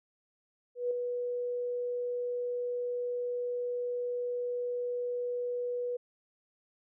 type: tone with ADSR envelope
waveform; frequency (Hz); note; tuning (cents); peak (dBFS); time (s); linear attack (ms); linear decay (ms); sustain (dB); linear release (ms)
sine; 488.7; B4; -18; -26; 0.75-5.97; 160; 3; -5; 10
effects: none